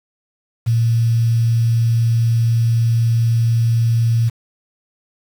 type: tone with quantisation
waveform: sine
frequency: 115.5 Hz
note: A#2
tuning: 16 cents flat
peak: -12 dBFS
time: 0.66-4.3 s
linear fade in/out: 20 ms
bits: 6
effects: none